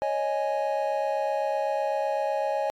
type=chord; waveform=triangle; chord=C# suspended second; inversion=none; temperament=equal; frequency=554.4 / 622.3 / 830.6 Hz; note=C#5 / D#5 / G#5; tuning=0 / 0 / 0 cents; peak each=-27 dBFS; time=0.02-2.7 s; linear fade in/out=0 ms; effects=AAC 64 kbps